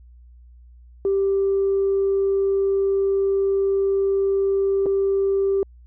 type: tone with dropouts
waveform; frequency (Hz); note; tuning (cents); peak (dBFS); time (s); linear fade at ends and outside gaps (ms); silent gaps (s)
sine; 392; G4; 0; -16; 1.05-5.63; 1; 4.859-4.864
effects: tanh soft clip ceiling -13 dBFS + added 60 Hz sine -44 dBFS peak until 5.86 s